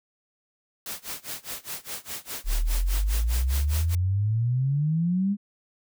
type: noise with tremolo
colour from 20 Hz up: white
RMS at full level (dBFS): -33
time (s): 0.86-3.95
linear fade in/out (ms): 2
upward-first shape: sine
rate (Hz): 4.9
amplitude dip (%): 95
type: exponential sweep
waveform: sine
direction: up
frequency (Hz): 34.65 to 207.7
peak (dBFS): -21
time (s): 2.44-5.37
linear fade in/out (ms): 50
effects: none